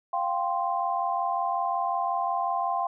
sine chord, F suspended second, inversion none, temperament equal, 698.5 / 784 / 1046.5 Hz, F5 / G5 / C6, 0 / 0 / 0 cents, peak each -29 dBFS, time 0.13-2.87 s, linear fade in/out 5 ms, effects none

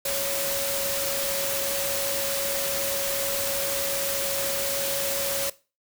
sine tone in noise, 554.4 Hz, C#5, in tune, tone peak -30 dBFS, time 0.05-5.5 s, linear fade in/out 5 ms, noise white, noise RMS -28 dBFS, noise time 0.05-5.5 s, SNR -5 dB, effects noise-tail reverb RT60 0.3 s tail -18 dB re dry

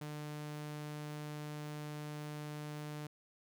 sawtooth tone, 149.7 Hz, D3, 33 cents sharp, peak -38 dBFS, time 0.01-3.07 s, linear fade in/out 5 ms, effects none

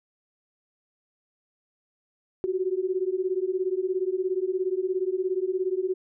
sine beating tone pair, 364.2 / 381.2 Hz, F#4 / G4, -27 / -48 cents, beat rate 17 Hz, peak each -27 dBFS, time 2.44-5.94 s, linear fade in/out 0 ms, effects none

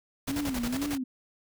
pink noise with tremolo, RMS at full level -34 dBFS, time 0.27-0.98 s, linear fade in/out 10 ms, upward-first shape square, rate 11 Hz, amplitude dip 70%
sine tone with vibrato, 262.9 Hz, C4, 8 cents sharp, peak -29 dBFS, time 0.28-1.04 s, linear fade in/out 10 ms, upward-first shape sine, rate 2.1 Hz, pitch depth 180 cents each way
effects none

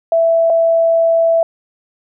sine tone pair in turn, 662 / 662 Hz, E5 / E5, +7 / +7 cents, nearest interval unison, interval 0 cents, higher neither, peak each -9 dBFS, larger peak neither, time 0.12-0.5 / 0.5-1.43 s, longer second, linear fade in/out 2 ms, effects none

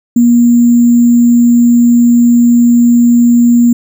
sine tone with sample-and-hold, 238.4 Hz, A#3, 39 cents sharp, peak -3 dBFS, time 0.16-3.73 s, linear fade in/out 5 ms, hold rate 7350 Hz, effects none

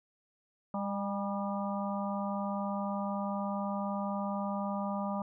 harmonic tone with a mistuned harmonic, 200.7 Hz, G3, 41 cents sharp, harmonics 1 / 3 / 4 / 5 / 6, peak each -34 / -39 / -40 / -41 / -42 dBFS, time 0.74-5.22 s, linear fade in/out 2 ms, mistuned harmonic 5, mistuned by -53 cents, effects none

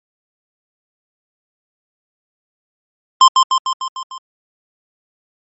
square tone with echo, 1046.5 Hz, C6, in tune, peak -4 dBFS, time 3.21-3.28 s, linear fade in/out 2 ms, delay 150 ms, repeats 6, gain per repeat -4 dB, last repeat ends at 4.18 s, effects MP3 32 kbps

